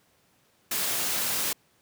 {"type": "noise", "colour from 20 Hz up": "white", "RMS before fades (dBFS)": -28, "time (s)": [0.71, 1.53], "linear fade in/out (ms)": 5, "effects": ["pink hiss -65 dBFS RMS until 1.81 s", "high-pass 100 Hz 12 dB/octave"]}